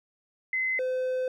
sine / triangle tone pair in turn, 2048 / 512 Hz, C7 / C5, -38 / -38 cents, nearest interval 2 octaves, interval 2400 cents, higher first, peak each -25 / -24 dBFS, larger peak second, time 0.53-0.79 / 0.79-1.28 s, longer second, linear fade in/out 2 ms, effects none

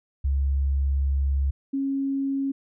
sine tone pair in turn, 68.8 / 273.5 Hz, C#2 / C#4, -12 / -23 cents, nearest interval 2 octaves, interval 2389 cents, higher second, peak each -20 / -23 dBFS, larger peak first, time 0.24-1.51 / 1.73-2.52 s, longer first, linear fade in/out 10 ms, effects none

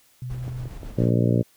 sine tone, 125.2 Hz, B2, 24 cents sharp, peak -29 dBFS, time 0.22-0.68 s, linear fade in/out 2 ms
brown noise with tremolo, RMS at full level -36 dBFS, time 0.29-1.11 s, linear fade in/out 20 ms, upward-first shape square, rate 7.2 Hz, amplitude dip 35%
click train, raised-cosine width 2 ms, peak -24 dBFS, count 4, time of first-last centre 0.48-1.008 s, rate 5.68 Hz
harmonic tone, 59 Hz, A#1, 22 cents sharp, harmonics 2 / 3 / 4 / 5 / 6 / 7 / 8 / 9 / 10, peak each -20 / -24 / -26 / -28 / -30 / -31 / -32 / -33 / -34 dBFS, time 0.97-1.43 s, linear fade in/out 20 ms
effects white hiss -59 dBFS RMS until 1.56 s

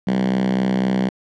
5% pulse tone with high-pass filter, 64 Hz, C2, 38 cents flat, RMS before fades -19 dBFS, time 0.07-1.09 s, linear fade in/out 5 ms, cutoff 180 Hz, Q 7.2, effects low-pass 4000 Hz 12 dB/octave

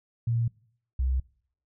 sine tone pair in turn, 116.54 / 64.51 Hz, A#2 / C2, 0 / -24 cents, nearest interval minor seventh, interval 1024 cents, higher first, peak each -23 dBFS, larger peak neither, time 0.27-0.48 / 0.99-1.2 s, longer neither, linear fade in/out 5 ms, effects noise-tail reverb RT60 0.6 s tail -23 dB re dry

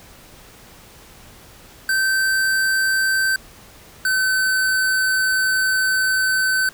square tone pair in turn, 1550 / 1526.9 Hz, G6 / G6, -20 / -46 cents, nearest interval unison, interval 26 cents, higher first, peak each -17 dBFS, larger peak neither, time 1.89-3.36 / 4.05-6.69 s, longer second, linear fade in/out 2 ms, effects pink hiss -45 dBFS RMS until 6.73 s

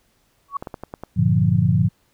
sine tone with exponential growth, 1121 Hz, C#6, 19 cents sharp, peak -18 dBFS, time 0.48-0.57 s, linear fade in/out 5 ms, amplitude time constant 18 ms
clicks, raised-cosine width 1 ms, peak -17 dBFS, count 6, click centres 0.625 / 0.672 / 0.742 / 0.836 / 0.939 / 1.036 s
sine chord, G minor seventh, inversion none, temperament equal, 98 / 116.54 / 146.83 / 174.61 Hz, G2 / Bb2 / D3 / F3, 0 / 0 / 0 / 0 cents, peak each -21 / -19 / -20 / -19 dBFS, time 1.16-1.89 s, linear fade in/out 20 ms
effects pink hiss -63 dBFS RMS until 2.13 s

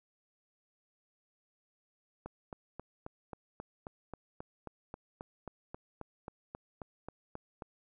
click train, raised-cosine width 1 ms, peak -28 dBFS, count 21, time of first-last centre 2.26-7.622 s, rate 3.73 Hz, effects none

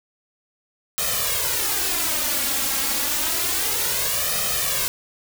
white noise with flanger, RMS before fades -23 dBFS, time 0.98-4.88 s, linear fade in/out 0 ms, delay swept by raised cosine 1.6 to 3.7 ms, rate 0.29 Hz, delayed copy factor +0.9, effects none

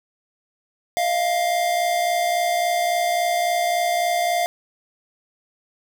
square tone pair together, 634.9 / 698.5 Hz, D#5 / F5, +35 / 0 cents, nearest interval major second, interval 165 cents, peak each -28 / -20 dBFS, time 0.97-4.46 s, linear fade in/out 0 ms, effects none

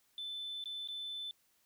sine tone with dropouts, 3520 Hz, A7, in tune, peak -38 dBFS, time 0.18-1.31 s, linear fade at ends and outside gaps 1 ms, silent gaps 0.64-0.657 / 0.875-0.886 s, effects tanh soft clip ceiling -36 dBFS + white hiss -73 dBFS RMS until 1.65 s

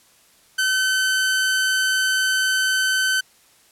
sawtooth tone, 1528 Hz, G6, 45 cents flat, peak -14 dBFS, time 0.58-3.21 s, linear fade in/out 10 ms, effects white hiss -55 dBFS RMS until 3.71 s + low-pass 12000 Hz 12 dB/octave

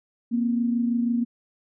sine tone pair together, 235.4 / 261.6 Hz, A#3 / C4, +17 / 0 cents, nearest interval major second, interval 183 cents, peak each -21 / -30 dBFS, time 0.31-1.25 s, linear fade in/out 20 ms, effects none

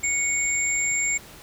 sine tone pair together, 2217 / 7357 Hz, C#7 / A#8, 0 / -24 cents, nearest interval octave + major sixth, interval 2076 cents, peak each -24 dBFS, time 0.03-1.18 s, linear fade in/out 10 ms, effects pink hiss -45 dBFS RMS until 1.42 s

